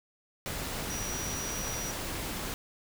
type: tone in noise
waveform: sine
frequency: 5810 Hz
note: F#8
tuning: 32 cents flat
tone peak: -37 dBFS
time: 0.9-1.91 s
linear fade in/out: 0 ms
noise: pink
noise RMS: -36 dBFS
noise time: 0.46-2.54 s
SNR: -4 dB
effects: none